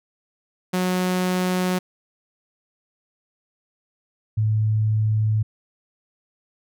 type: tone pair in turn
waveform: sawtooth / sine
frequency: 182.8 / 108.29 Hz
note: F#3 / A2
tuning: -21 / -27 cents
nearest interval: major sixth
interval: 906 cents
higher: first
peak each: -16 / -17 dBFS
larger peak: first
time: 0.73-1.79 / 4.37-5.43 s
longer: neither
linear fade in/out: 10 ms
effects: none